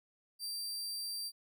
sawtooth tone, 4699 Hz, D8, in tune, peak -35 dBFS, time 0.39-1.32 s, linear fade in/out 50 ms, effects none

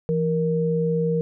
sine tone pair together, 166.61 / 468 Hz, E3 / A#4, +19 / +7 cents, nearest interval octave + tritone, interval 1788 cents, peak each -22 dBFS, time 0.09-1.21 s, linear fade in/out 0 ms, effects none

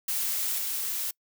blue noise with level steps, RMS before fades -29 / -31 dBFS, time 0.08-1.11 s, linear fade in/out 5 ms, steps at 0.58 s, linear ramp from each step 5 ms, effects noise-tail reverb RT60 0.1 s tail -26 dB re dry

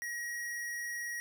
square tone, 1898 Hz, A#6, 31 cents sharp, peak -37 dBFS, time 0.02-1.2 s, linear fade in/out 0 ms, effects none

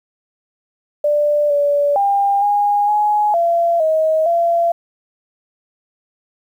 sine tone with pitch steps, 590 / 576 / 800 / 820 / 838 / 681 / 632 / 681 Hz, D5 / D5 / G5 / G#5 / G#5 / F5 / D#5 / F5, +8 / -34 / +35 / -22 / +15 / -44 / +27 / -44 cents, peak -12 dBFS, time 1.04-4.72 s, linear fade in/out 5 ms, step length 460 ms, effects 8-bit

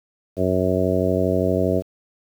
harmonic tone, 92.5 Hz, F#2, in tune, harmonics 1 / 2 / 3 / 4 / 5 / 6 / 7, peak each -25 / -25 / -25 / -25 / -25 / -25 / -25 dBFS, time 0.36-1.83 s, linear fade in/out 50 ms, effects 8-bit

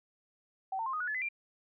sine tone with pitch steps, 766 / 900.5 / 1058.5 / 1244.4 / 1462.8 / 1719.6 / 2021 / 2376 Hz, G5 / A5 / C6 / D#6 / F#6 / A6 / B6 / D7, -40 / +40 / +20 / 0 / -20 / -40 / +39 / +20 cents, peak -32 dBFS, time 0.72-1.288 s, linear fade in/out 5 ms, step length 71 ms, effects none

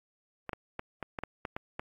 clicks, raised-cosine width 0.5 ms, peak -20 dBFS, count 9, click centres 0.493 / 0.532 / 0.794 / 1.027 / 1.188 / 1.236 / 1.452 / 1.565 / 1.795 s, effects AAC 64 kbps

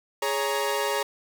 sawtooth tone cluster, 415.9 / 557 / 934 Hz, G#4 / C#5 / A#5, +2 / +8 / +3 cents, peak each -25 dBFS, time 0.22-1.03 s, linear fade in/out 5 ms, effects none

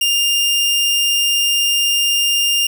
sawtooth tone, 2804 Hz, F7, 6 cents sharp, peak -10 dBFS, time 0.01-2.67 s, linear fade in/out 5 ms, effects none

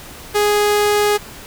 sawtooth tone, 415.1 Hz, G#4, 1 cent flat, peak -9 dBFS, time 0.34-1.18 s, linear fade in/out 20 ms, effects pink hiss -36 dBFS RMS until 1.46 s

